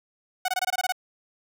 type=tone bursts; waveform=sawtooth; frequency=740 Hz; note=F#5; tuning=in tune; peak=-19 dBFS; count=9; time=0.45-0.923 s; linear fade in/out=5 ms; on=33 ms; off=22 ms; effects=none